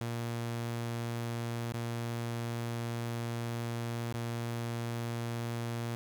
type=tone with dropouts; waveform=sawtooth; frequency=117.3 Hz; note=A#2; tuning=11 cents sharp; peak=-30 dBFS; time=0.01-5.95 s; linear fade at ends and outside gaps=0 ms; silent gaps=1.722-1.739 / 4.125-4.141 s; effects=10-bit